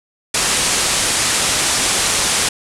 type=low-pass noise; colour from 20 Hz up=white; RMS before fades=-17 dBFS; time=0.34-2.49 s; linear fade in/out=5 ms; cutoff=10000 Hz; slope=48 dB/octave; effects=none